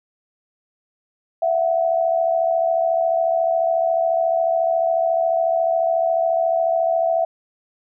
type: tone pair together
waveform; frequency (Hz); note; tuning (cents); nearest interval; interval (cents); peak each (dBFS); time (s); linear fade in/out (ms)
sine; 664 / 738.1; E5 / F#5; +12 / -4; major second; 184; -17 / -22; 1.42-7.25; 5
effects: none